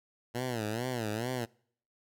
10% pulse tone with vibrato, 116.54 Hz, A#2, in tune, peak -24 dBFS, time 0.34-1.46 s, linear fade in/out 20 ms, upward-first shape sine, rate 2.3 Hz, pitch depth 170 cents each way, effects noise-tail reverb RT60 0.6 s tail -26 dB re dry

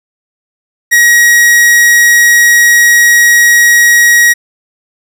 45% pulse tone, 1900 Hz, A#6, 33 cents sharp, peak -3 dBFS, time 0.91-4.34 s, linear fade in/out 20 ms, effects none

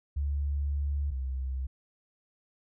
sine tone pair in turn, 71.4 / 65.46 Hz, D2 / C2, -48 / +1 cents, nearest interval major second, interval 151 cents, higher first, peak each -27 / -30 dBFS, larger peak first, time 0.16-1.11 / 1.11-1.67 s, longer first, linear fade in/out 10 ms, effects none

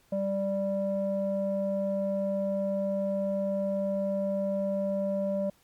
square tone with low-pass filter, 196 Hz, G3, in tune, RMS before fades -29 dBFS, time 0.12-5.5 s, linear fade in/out 5 ms, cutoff 590 Hz, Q 4.5, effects pink hiss -64 dBFS RMS until 5.63 s + MP3 96 kbps

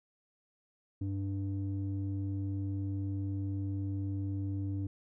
square tone with low-pass filter, 98 Hz, G2, in tune, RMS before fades -35 dBFS, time 1.01-4.87 s, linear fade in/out 5 ms, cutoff 240 Hz, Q 7, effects none

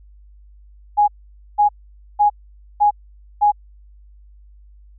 sine tone bursts, 829 Hz, G#5, 3 cents flat, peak -10 dBFS, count 5, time 0.97-3.52 s, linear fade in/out 20 ms, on 110 ms, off 500 ms, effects added 50 Hz sine -43 dBFS peak until 4.98 s

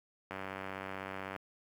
click train, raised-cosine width 0.5 ms, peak -25 dBFS, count 102, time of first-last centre 0.31-1.362 s, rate 96 Hz, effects high-pass 80 Hz 12 dB/octave + 9-bit

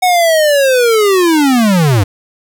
square linear sweep, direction down, 743 to 91.3 Hz, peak -8 dBFS, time 0.02-2.04 s, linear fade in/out 10 ms, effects none

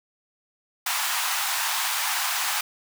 pink high-pass noise, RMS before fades -26 dBFS, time 0.86-2.61 s, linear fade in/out 5 ms, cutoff 780 Hz, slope 48 dB/octave, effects none

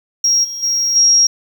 triangle tone with level steps, 5610 Hz, F8, 7 cents sharp, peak -8 / -22 / -12 / -4 dBFS, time 0.24-1.27 s, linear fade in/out 5 ms, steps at 0.43 / 0.62 / 0.95 s, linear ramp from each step 20 ms, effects tanh soft clip ceiling -6 dBFS + 7-bit

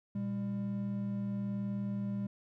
triangle tone pair together, 118.92 / 200 Hz, A#2 / G3, +35 / +35 cents, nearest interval major sixth, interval 900 cents, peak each -38 / -32 dBFS, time 0.15-2.27 s, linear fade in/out 5 ms, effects none

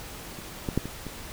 clicks, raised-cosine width 3 ms, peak -26 / -15 / -10 / -21 / -23 dBFS, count 5, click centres 0.389 / 0.688 / 0.776 / 0.856 / 1.067 s, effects pink hiss -41 dBFS RMS until 1.32 s

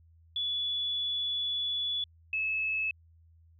sine tone pair in turn, 3426 / 2597 Hz, A7 / E7, -47 / -26 cents, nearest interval perfect fourth, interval 479 cents, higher first, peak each -29 / -28 dBFS, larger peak second, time 0.36-2.04 / 2.33-2.91 s, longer first, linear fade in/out 2 ms, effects added 82 Hz sine -57 dBFS peak until 3.59 s

